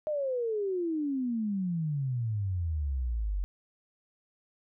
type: exponential sweep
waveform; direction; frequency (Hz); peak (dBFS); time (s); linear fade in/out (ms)
sine; down; 622.3 to 45.65; -28; 0.07-3.44; 0
effects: none